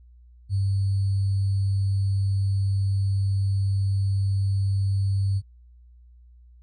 sine tone with sample-and-hold, 98 Hz, G2, in tune, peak -20 dBFS, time 0.49-5.42 s, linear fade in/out 50 ms, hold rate 4410 Hz, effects added 60 Hz sine -48 dBFS peak until 6.62 s + resampled to 24000 Hz

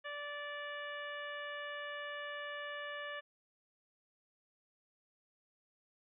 harmonic tone, 583 Hz, D5, 13 cents flat, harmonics 1 / 2 / 3 / 4 / 5 / 6, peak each -46 / -48 / -44 / -54 / -51 / -58 dBFS, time 0.04-3.21 s, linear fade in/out 20 ms, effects none

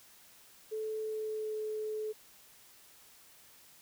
sine tone with pitch glide, 435.4 to 430.6 Hz, A4 to A4, -18 to -37 cents, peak -34 dBFS, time 0.71-2.13 s, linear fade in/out 20 ms, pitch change -19 cents, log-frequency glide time 0.98-1.59 s, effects white hiss -59 dBFS RMS until 3.81 s

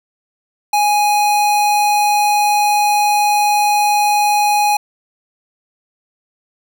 square tone, 830.6 Hz, G#5, in tune, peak -12 dBFS, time 0.73-4.77 s, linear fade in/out 5 ms, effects none

